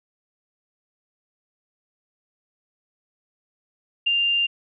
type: tone with ADSR envelope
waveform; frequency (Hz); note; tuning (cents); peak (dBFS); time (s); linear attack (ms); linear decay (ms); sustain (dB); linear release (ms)
sine; 2794; F7; 0; -15; 4.06-4.47; 13; 6; -3; 15
effects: none